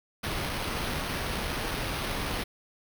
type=noise with sample-and-hold; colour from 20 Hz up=pink; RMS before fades=-32 dBFS; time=0.23-2.44 s; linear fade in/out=10 ms; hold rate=7350 Hz; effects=none